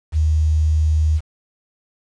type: tone with quantisation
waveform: sine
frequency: 77.78 Hz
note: D#2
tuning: in tune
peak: -13 dBFS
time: 0.12-1.21 s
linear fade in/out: 50 ms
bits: 7
effects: resampled to 22050 Hz